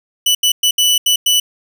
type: tone bursts at uneven times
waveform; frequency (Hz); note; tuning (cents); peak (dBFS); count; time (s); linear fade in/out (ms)
sawtooth; 2971; F#7; +6; -7; 6; 0.26-0.35 / 0.43-0.52 / 0.63-0.71 / 0.78-0.98 / 1.06-1.16 / 1.26-1.4; 5
effects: none